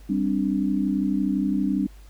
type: chord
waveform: sine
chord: G suspended fourth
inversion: none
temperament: equal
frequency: 196 / 261.6 / 293.7 Hz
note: G3 / C4 / D4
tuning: 0 / 0 / 0 cents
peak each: -24 / -26 / -25 dBFS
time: 0.09-1.87 s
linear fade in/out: 10 ms
effects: added 50 Hz sine -43 dBFS peak until 2.09 s + pink hiss -56 dBFS RMS until 2.09 s